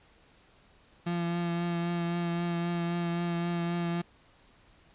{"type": "tone with vibrato", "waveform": "35% pulse", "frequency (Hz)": 171.6, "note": "F3", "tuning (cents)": -30, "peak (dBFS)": -27, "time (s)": [1.06, 4.02], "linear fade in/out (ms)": 10, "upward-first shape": "triangle", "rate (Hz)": 3.8, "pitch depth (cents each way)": 20, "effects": ["pink hiss -61 dBFS RMS until 4.94 s", "resampled to 8000 Hz"]}